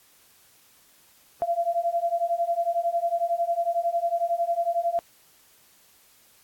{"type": "beating tone pair", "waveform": "sine", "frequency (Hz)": [678, 689], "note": ["E5", "F5"], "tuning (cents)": [49, -24], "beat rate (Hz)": 11, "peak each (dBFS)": [-26, -25], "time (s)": [1.42, 4.99], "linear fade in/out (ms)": 0, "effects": ["white hiss -58 dBFS RMS until 6.43 s", "AAC 64 kbps"]}